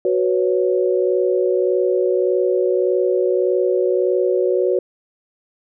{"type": "chord", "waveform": "sine", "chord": "F# suspended fourth", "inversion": "none", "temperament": "just", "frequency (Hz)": [370, 493.3, 555], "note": ["F#4", "B4", "C#5"], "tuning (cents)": [0, -2, 2], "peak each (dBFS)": [-17, -20, -21], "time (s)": [0.05, 4.79], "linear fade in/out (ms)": 2, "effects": []}